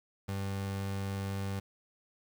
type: tone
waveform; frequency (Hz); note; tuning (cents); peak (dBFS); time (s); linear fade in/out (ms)
30% pulse; 98; G2; 0; -31; 0.28-1.6; 10
effects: 10-bit